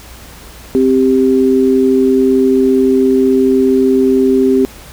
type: tone pair together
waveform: sine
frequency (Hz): 261.6 / 393.2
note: C4 / G4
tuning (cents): 0 / +5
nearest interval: perfect fifth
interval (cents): 705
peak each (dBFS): -10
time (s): 0.75-4.65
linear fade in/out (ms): 0
effects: added 60 Hz sine -37 dBFS peak until 4.92 s + pink hiss -36 dBFS RMS until 4.92 s